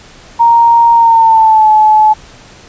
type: tone with pitch glide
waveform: sine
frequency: 932.3 to 859.9 Hz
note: A#5 to A5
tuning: 0 to -40 cents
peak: -3 dBFS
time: 0.39-2.14 s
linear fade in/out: 20 ms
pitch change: -140 cents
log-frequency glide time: 0.94-1.69 s
effects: pink hiss -37 dBFS RMS until 2.68 s + resampled to 16000 Hz